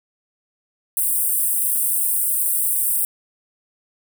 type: high-pass noise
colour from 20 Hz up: pink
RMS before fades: -20 dBFS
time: 0.97-3.05 s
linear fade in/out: 0 ms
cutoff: 8400 Hz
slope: 96 dB/octave
effects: none